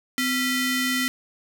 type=ring-modulated tone; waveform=sawtooth; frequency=1108.7 Hz; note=C#6; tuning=in tune; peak=-15 dBFS; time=0.18-1.08 s; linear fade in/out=0 ms; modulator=853 Hz; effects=none